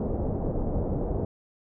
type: low-pass noise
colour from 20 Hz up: pink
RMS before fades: -28 dBFS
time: 0-1.25 s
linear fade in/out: 2 ms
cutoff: 650 Hz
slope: 24 dB/octave
effects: none